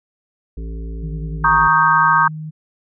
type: harmonic tone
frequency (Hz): 55.3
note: A1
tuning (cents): +9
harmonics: 1 / 3 / 5 / 7 / 8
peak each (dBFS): -25 / -35 / -39 / -42 / -43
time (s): 0.57-1.68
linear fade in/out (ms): 5
type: tone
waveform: sine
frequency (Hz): 155.56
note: D#3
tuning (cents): 0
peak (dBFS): -26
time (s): 1.02-2.51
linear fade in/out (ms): 20
type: chord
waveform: sine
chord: Eb dominant seventh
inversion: second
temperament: equal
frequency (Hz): 932.3 / 1108.7 / 1244.5 / 1568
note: Bb5 / Db6 / Eb6 / G6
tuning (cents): 0 / 0 / 0 / 0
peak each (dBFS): -16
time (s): 1.44-2.28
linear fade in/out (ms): 5
effects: none